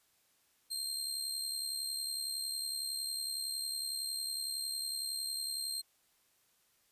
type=tone with amplitude modulation; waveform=25% pulse; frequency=4186 Hz; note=C8; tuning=in tune; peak=-29 dBFS; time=0.7-5.82 s; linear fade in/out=20 ms; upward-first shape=sine; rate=70.9 Hz; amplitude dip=50%; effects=white hiss -72 dBFS RMS until 6.91 s + resampled to 32000 Hz